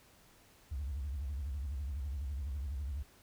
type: tone with vibrato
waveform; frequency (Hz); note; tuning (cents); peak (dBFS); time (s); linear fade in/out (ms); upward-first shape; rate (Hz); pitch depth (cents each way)
sine; 69.5; C#2; +5; -34; 0.71-3.03; 10; sine; 12; 190
effects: tanh soft clip ceiling -33 dBFS + pink hiss -63 dBFS RMS until 3.22 s